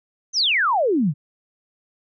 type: exponential sweep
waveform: sine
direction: down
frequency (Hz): 6400 to 130.81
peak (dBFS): -16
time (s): 0.33-1.14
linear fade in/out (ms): 50
effects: none